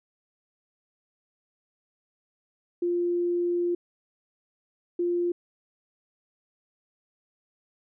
sine tone bursts at uneven times, 349.2 Hz, F4, in tune, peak -23 dBFS, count 2, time 2.82-3.75 / 4.99-5.32 s, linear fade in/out 5 ms, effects none

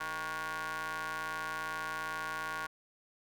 sawtooth ring-modulated tone, 162.5 Hz, E3, 24 cents flat, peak -29 dBFS, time 0-2.67 s, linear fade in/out 10 ms, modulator 1270 Hz, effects none

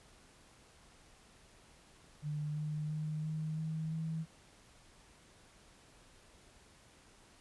sine tone with pitch steps, 149.9 / 151.99 / 154.11 / 156.27 / 158.45 / 160.66 Hz, D3 / D#3 / D#3 / D#3 / D#3 / E3, +36 / -40 / -16 / +8 / +32 / -44 cents, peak -35 dBFS, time 2.22-4.26 s, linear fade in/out 50 ms, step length 340 ms, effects pink hiss -62 dBFS RMS until 7.4 s + resampled to 24000 Hz

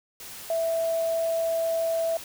sine tone in noise, 659.3 Hz, E5, in tune, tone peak -23 dBFS, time 0.5-2.17 s, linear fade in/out 2 ms, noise white, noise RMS -41 dBFS, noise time 0.2-2.24 s, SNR +15 dB, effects none

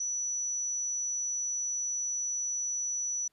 sine tone, 5920 Hz, F#8, in tune, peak -30 dBFS, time 0-3.28 s, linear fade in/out 5 ms, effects pink hiss -75 dBFS RMS until 3.32 s + resampled to 32000 Hz

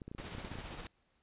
clicks, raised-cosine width 3 ms, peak -32 dBFS, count 11, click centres 0.018 / 0.08 / 0.115 / 0.149 / 0.2 / 0.35 / 0.383 / 0.448 / 0.516 / 0.555 / 0.587 s
pink noise with tremolo, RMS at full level -44 dBFS, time 0.18-0.87 s, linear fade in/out 2 ms, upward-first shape sine, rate 15 Hz, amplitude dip 40%
effects pink hiss -75 dBFS RMS until 1.22 s + resampled to 8000 Hz

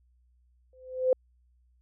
sine tone with exponential growth, 513 Hz, C5, 34 cents flat, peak -17 dBFS, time 0.73-1.13 s, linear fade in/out 2 ms, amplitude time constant 86 ms, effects added 61 Hz sine -62 dBFS peak until 1.81 s

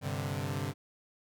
sawtooth chord, G suspended fourth, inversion none, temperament equal, 98 / 130.81 / 146.83 Hz, G2 / C3 / D3, 0 / 0 / 0 cents, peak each -33 dBFS, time 0.01-0.74 s, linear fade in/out 50 ms, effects none

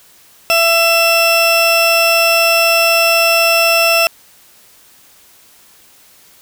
30% pulse tone pair together, 668 / 2672 Hz, E5 / E7, +23 / +23 cents, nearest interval 2 octaves, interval 2400 cents, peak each -10 dBFS, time 0.5-4.07 s, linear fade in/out 0 ms, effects white hiss -46 dBFS RMS until 6.41 s

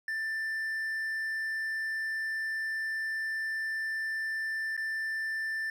triangle tone with dropouts, 1775 Hz, A6, 15 cents sharp, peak -29 dBFS, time 0.08-5.7 s, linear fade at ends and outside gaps 2 ms, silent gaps 4.767-4.776 s, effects none

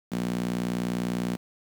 sawtooth tone with high-pass filter, 60 Hz, B1, 49 cents flat, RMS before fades -29 dBFS, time 0.11-1.37 s, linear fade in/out 20 ms, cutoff 200 Hz, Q 3.6, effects 8-bit

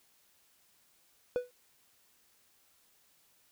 triangle tone with exponential decay, 493.9 Hz, B4, in tune, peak -23 dBFS, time 1.36-1.51 s, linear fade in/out 0 ms, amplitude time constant 32 ms, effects white hiss -68 dBFS RMS until 3.51 s

